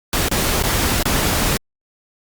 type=noise with dropouts; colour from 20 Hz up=pink; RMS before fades=-18 dBFS; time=0.13-1.57 s; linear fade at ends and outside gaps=1 ms; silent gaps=0.285-0.313 / 0.625-0.637 / 1.027-1.055 s; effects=Opus 48 kbps